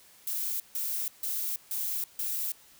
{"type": "noise bursts", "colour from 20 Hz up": "violet", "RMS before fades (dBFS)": -32, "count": 5, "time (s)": [0.27, 2.52], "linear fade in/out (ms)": 2, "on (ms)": 330, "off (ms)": 150, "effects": ["white hiss -57 dBFS RMS until 2.79 s"]}